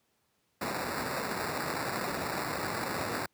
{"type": "noise with sample-and-hold", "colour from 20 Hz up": "violet", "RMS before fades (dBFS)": -34, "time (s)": [0.61, 3.26], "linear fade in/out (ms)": 5, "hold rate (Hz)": 3150, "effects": ["pink hiss -74 dBFS RMS until 3.33 s", "high-pass 100 Hz 12 dB/octave"]}